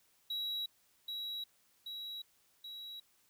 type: tone with echo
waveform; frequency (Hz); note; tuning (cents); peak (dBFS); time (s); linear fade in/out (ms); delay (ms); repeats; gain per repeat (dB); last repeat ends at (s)
triangle; 3880; B7; -31; -34; 0.3-0.66; 5; 780; 3; -3; 3
effects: white hiss -71 dBFS RMS until 3.29 s